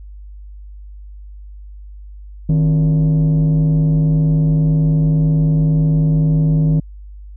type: tone with frequency modulation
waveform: sine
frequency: 155.56 Hz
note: D#3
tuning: in tune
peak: -8 dBFS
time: 2.49-6.8 s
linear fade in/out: 5 ms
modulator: 111 Hz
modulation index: 0.44
effects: tanh soft clip ceiling -10 dBFS + added 50 Hz sine -32 dBFS peak until 7.36 s